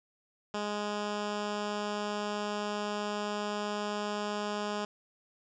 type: tone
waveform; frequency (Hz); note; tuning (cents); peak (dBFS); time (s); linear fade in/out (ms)
10% pulse; 207.7; G#3; 0; -24; 0.54-4.85; 2
effects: resampled to 16000 Hz + 11-bit